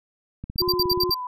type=click train; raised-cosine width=5 ms; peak=-21 dBFS; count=12; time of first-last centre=0.44-1.095 s; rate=16.8 Hz
type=tone bursts; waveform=square; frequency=4699 Hz; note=D8; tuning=in tune; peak=-19 dBFS; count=6; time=0.58-1.144 s; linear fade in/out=5 ms; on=39 ms; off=66 ms
type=tone; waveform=sine; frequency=360.3 Hz; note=F#4; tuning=46 cents flat; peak=-23 dBFS; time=0.6-1.11 s; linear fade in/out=10 ms
type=tone with vibrato; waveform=sine; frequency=1010 Hz; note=B5; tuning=39 cents sharp; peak=-28 dBFS; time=0.62-1.27 s; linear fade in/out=2 ms; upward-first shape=sine; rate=2.7 Hz; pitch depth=34 cents each way
effects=none